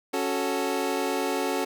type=chord; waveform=25% pulse; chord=F# minor; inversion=second; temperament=equal; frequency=277.2 / 370 / 440 Hz; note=C#4 / F#4 / A4; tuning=0 / 0 / 0 cents; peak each=-26 dBFS; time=0.13-1.65 s; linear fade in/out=10 ms; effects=none